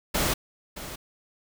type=noise with echo; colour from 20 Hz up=pink; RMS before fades=-25 dBFS; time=0.14-0.34 s; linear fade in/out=10 ms; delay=620 ms; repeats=1; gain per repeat=-13 dB; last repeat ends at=0.96 s; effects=none